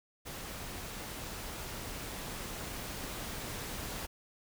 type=noise with level ramp; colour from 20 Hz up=pink; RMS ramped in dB=-43 to -40 dBFS; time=0.25-4.07 s; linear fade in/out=20 ms; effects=none